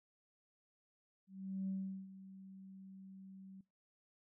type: tone with ADSR envelope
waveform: sine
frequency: 191.6 Hz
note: G3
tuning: 39 cents flat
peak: -36 dBFS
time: 1.27-3.61 s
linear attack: 410 ms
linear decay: 390 ms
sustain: -16 dB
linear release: 4 ms
effects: noise-tail reverb RT60 0.3 s tail -23 dB re dry + tanh soft clip ceiling -32 dBFS